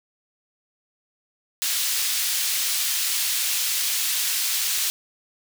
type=high-pass noise; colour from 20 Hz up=pink; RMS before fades=-24 dBFS; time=1.62-4.9 s; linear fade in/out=0 ms; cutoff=3300 Hz; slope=12 dB/octave; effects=none